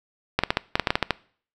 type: clicks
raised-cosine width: 0.3 ms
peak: -3 dBFS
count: 11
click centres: 0.39 / 0.436 / 0.505 / 0.571 / 0.755 / 0.797 / 0.872 / 0.905 / 0.955 / 1.027 / 1.107 s
effects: noise-tail reverb RT60 0.5 s tail -22 dB re dry